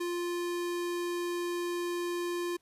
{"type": "tone", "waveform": "square", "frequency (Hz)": 349.2, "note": "F4", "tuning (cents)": 0, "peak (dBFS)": -32, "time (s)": [0, 2.57], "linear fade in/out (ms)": 10, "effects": ["pink hiss -72 dBFS RMS until 2.61 s", "resampled to 32000 Hz"]}